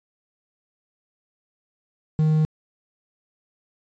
triangle tone with quantisation, 155.56 Hz, D#3, in tune, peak -14 dBFS, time 2.19-2.45 s, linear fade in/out 0 ms, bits 7, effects resampled to 16000 Hz

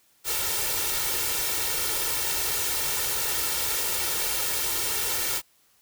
white noise with comb filter, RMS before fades -27 dBFS, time 0.24-5.42 s, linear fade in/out 50 ms, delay 2.2 ms, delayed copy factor +0.7, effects white hiss -63 dBFS RMS until 5.81 s

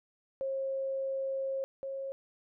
sine tone pair in turn, 538 / 541.7 Hz, C5 / C#5, +48 / -40 cents, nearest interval unison, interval 12 cents, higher second, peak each -31 / -35 dBFS, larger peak first, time 0.41-1.64 / 1.83-2.12 s, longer first, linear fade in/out 0 ms, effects none

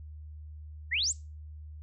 sine exponential sweep, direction up, 1760 to 8372 Hz, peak -26 dBFS, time 0.91-1.13 s, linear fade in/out 20 ms, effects noise-tail reverb RT60 0.3 s tail -23 dB re dry + added 76 Hz sine -42 dBFS peak until 1.82 s

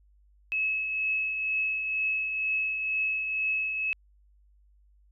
sine tone with tremolo, 2583 Hz, E7, 36 cents flat, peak -24 dBFS, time 0.52-3.93 s, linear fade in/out 0 ms, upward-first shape triangle, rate 2.1 Hz, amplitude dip 45%, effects added 50 Hz sine -58 dBFS peak until 5.11 s

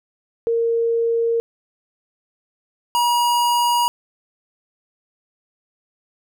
sine / square tone pair in turn, 462.2 / 958.1 Hz, A#4 / A#5, -15 / +47 cents, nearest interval octave + minor second, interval 1262 cents, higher second, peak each -16 dBFS, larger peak neither, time 0.47-1.4 / 2.95-3.88 s, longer neither, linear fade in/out 0 ms, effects none

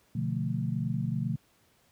sine chord, B half-diminished seventh, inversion none, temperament equal with one note detuned, 124.4 / 146.83 / 174.61 / 220 Hz, B2 / D3 / F3 / A3, +13 / 0 / 0 / 0 cents, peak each -32 / -33 / -34 / -35 dBFS, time 0.15-1.36 s, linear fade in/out 5 ms, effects pink hiss -66 dBFS RMS until 1.91 s + high-pass 60 Hz 12 dB/octave

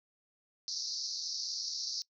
white band-pass noise, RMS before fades -38 dBFS, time 0.68-2.02 s, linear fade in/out 0 ms, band 4200 to 5900 Hz, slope 96 dB/octave, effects noise-tail reverb RT60 0.1 s tail -22 dB re dry

